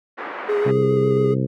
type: band-pass noise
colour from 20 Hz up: white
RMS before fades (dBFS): -31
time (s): 0.17-0.72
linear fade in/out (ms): 20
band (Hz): 280 to 1800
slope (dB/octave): 24
type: tone with vibrato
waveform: triangle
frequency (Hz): 414.5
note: G#4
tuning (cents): -3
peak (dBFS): -15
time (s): 0.48-1.35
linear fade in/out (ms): 20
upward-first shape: square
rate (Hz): 7.2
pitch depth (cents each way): 17
type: harmonic tone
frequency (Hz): 65.41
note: C2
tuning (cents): 0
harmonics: 2 / 3 / 4 / 5 / 6 / 7 / 8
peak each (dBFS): -21 / -25 / -27 / -29 / -31 / -32 / -33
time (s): 0.65-1.47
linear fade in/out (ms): 20
effects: none